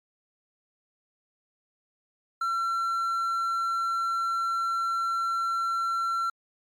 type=tone; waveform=triangle; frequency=1355 Hz; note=E6; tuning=47 cents sharp; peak=-23 dBFS; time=2.41-6.3 s; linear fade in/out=5 ms; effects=MP3 96 kbps